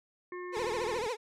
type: harmonic tone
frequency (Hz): 358.9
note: F4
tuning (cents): +47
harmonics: 1 / 3 / 5 / 6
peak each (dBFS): -39 / -45 / -48 / -52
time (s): 0.32-0.98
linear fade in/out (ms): 2
type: tone with vibrato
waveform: 30% pulse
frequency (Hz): 463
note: A#4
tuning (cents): -12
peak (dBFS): -29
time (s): 0.52-1.17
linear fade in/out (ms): 50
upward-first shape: triangle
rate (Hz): 14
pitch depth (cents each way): 220
type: click train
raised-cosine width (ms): 2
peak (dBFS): -33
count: 21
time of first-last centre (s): 0.57-1.064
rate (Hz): 40.5
effects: low-pass 8000 Hz 12 dB/octave